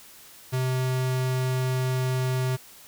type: tone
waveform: square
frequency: 128.9 Hz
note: C3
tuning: 26 cents flat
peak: -24 dBFS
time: 0.52-2.57 s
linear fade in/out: 20 ms
effects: white hiss -49 dBFS RMS until 2.87 s